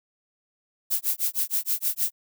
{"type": "noise with tremolo", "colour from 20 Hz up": "violet", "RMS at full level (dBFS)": -23, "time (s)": [0.9, 2.12], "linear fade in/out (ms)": 20, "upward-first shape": "sine", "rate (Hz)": 6.4, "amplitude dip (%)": 100, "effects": []}